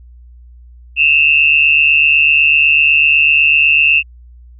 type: tone pair together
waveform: sine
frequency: 2600 / 2748 Hz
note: E7 / F7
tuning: -24 / -29 cents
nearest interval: minor second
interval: 95 cents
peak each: -10 dBFS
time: 0.96-4.03 s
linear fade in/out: 50 ms
effects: added 60 Hz sine -36 dBFS peak until 4.59 s